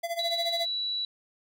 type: tone with tremolo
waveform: square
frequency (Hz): 679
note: F5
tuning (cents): -49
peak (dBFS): -28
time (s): 0.03-0.66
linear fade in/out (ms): 10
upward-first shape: sine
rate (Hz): 14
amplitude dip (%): 80
type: tone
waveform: sine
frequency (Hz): 3933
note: B7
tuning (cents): -8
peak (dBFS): -28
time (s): 0.19-1.05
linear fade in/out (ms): 2
effects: none